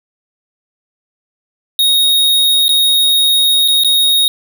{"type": "tone with dropouts", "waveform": "square", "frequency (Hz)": 3749, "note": "A#7", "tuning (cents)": 9, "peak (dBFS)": -9, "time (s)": [1.79, 4.28], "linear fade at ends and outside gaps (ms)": 1, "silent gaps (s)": [[2.682, 2.691], [3.678, 3.683], [3.836, 3.846]], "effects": []}